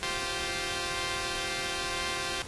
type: chord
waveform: 5% pulse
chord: F suspended second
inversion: none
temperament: equal with one note detuned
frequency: 349.2 / 388.8 / 523.3 Hz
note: F4 / G4 / C5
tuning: 0 / -14 / 0 cents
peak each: -24 dBFS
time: 0.03-2.42 s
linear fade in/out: 0 ms
effects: pink hiss -42 dBFS RMS until 2.47 s + resampled to 24000 Hz